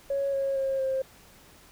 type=tone with pitch steps; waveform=sine; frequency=554.4 / 546.1 / 538 / 530 Hz; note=C#5 / C#5 / C5 / C5; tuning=0 / -26 / +48 / +22 cents; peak=-24 dBFS; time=0.1-1.02 s; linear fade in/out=5 ms; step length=230 ms; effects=tanh soft clip ceiling -20 dBFS + pink hiss -54 dBFS RMS until 1.71 s